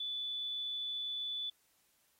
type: tone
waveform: sine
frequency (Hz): 3474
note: A7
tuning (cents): -23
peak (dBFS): -36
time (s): 0-1.5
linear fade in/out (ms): 5
effects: white hiss -73 dBFS RMS until 2.19 s + AAC 48 kbps